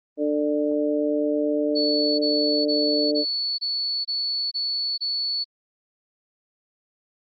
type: harmonic tone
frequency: 148.5 Hz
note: D3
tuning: 20 cents sharp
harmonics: 2 / 3 / 4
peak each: -23 / -26 / -25 dBFS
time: 0.17-3.25 s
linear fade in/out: 50 ms
type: tone bursts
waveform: sine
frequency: 4435 Hz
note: C#8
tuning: in tune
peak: -23 dBFS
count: 8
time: 1.75-5.445 s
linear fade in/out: 20 ms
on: 440 ms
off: 25 ms
effects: Opus 24 kbps